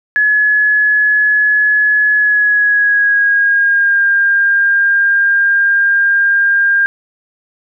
sine tone with pitch glide, 1699 to 1604.6 Hz, G#6 to G6, +39 to +40 cents, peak -8 dBFS, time 0.16-6.86 s, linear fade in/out 0 ms, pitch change -99 cents, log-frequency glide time 2.14-4.03 s, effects none

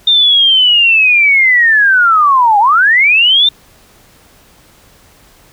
sine linear two-way sweep, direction down then up, 3639 to 794 to 3639 Hz, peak -5 dBFS, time 0.07-3.49 s, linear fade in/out 5 ms, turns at 2.59 s, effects pink hiss -45 dBFS RMS until 5.52 s

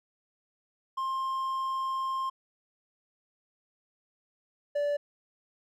triangle tone pair in turn, 1059 / 580.4 Hz, C6 / D5, +21 / -21 cents, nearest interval minor seventh, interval 1042 cents, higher first, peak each -27 / -24 dBFS, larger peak second, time 0.97-2.3 / 4.75-4.97 s, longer first, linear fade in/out 10 ms, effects none

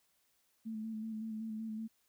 sine tone with vibrato, 220 Hz, A3, in tune, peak -38 dBFS, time 0.65-1.88 s, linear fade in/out 20 ms, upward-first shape square, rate 5.3 Hz, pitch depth 24 cents each way, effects white hiss -75 dBFS RMS until 2.08 s

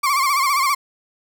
35% pulse tone with vibrato, 1108.7 Hz, C#6, in tune, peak -14 dBFS, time 0.03-0.75 s, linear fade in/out 10 ms, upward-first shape sine, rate 15 Hz, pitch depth 98 cents each way, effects none

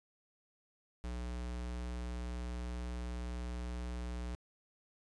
square tone, 60.5 Hz, B1, 35 cents flat, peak -39 dBFS, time 1.04-4.35 s, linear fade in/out 0 ms, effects resampled to 22050 Hz

